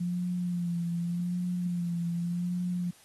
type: tone with vibrato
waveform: sine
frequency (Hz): 174.61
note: F3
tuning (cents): 0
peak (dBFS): -28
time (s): 0-2.91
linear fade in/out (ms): 10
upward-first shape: sine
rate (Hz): 0.85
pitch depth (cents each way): 40
effects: white hiss -58 dBFS RMS until 3.04 s + AAC 32 kbps